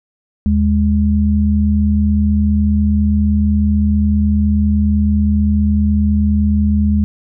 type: tone pair together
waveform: sine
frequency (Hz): 77.9 / 207.6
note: D#2 / G#3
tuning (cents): +3 / 0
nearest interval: octave + perfect fourth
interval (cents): 1697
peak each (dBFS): -13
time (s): 0.46-7.04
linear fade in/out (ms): 0
effects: none